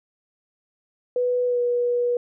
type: tone with pitch glide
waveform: sine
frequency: 493.9 to 484.9 Hz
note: B4 to B4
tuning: 0 to -32 cents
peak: -19 dBFS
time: 1.16-2.17 s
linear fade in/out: 2 ms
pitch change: -32 cents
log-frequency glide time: 1.46-1.6 s
effects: none